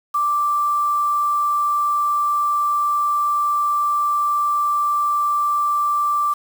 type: tone with quantisation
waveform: sine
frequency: 1174.7 Hz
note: D6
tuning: in tune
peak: -16 dBFS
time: 0.14-6.34 s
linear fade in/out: 10 ms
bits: 6
effects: none